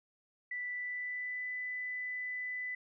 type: tone with pitch glide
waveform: sine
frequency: 1975.5 to 1997.3 Hz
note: B6 to B6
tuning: 0 to +19 cents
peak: -36 dBFS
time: 0.51-2.75 s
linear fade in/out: 5 ms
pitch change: +19 cents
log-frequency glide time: 0.71-1.48 s
effects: none